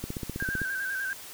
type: click train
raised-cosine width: 3 ms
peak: -20 dBFS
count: 10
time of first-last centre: 0.04-0.617 s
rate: 15.6 Hz
type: tone with vibrato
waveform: sine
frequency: 1568 Hz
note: G6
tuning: in tune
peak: -29 dBFS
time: 0.4-1.13 s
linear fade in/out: 0 ms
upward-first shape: square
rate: 10 Hz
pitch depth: 40 cents each way
effects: white hiss -44 dBFS RMS until 1.33 s